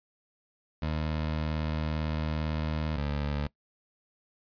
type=tone pair in turn; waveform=20% pulse; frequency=77.78 / 72.72 Hz; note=D#2 / D2; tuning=0 / -16 cents; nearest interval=minor second; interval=116 cents; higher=first; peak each=-24 dBFS; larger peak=neither; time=0.82-2.97 / 2.97-3.47 s; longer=first; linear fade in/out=5 ms; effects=noise-tail reverb RT60 0.1 s tail -21 dB re dry + resampled to 11025 Hz